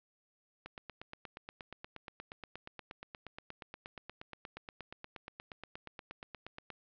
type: click train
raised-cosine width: 0.3 ms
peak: -28 dBFS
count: 52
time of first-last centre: 0.66-6.703 s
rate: 8.44 Hz
effects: low-pass 4000 Hz 12 dB/octave